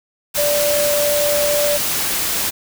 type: tone in noise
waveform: sine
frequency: 585 Hz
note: D5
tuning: 7 cents flat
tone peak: -16 dBFS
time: 0.37-1.78 s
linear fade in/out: 20 ms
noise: white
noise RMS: -20 dBFS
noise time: 0.34-2.51 s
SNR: +1 dB
effects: none